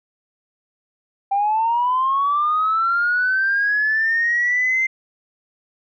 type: linear sweep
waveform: sine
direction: up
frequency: 784 to 2093 Hz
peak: -15 dBFS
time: 1.31-4.87 s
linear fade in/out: 10 ms
effects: tanh soft clip ceiling -11 dBFS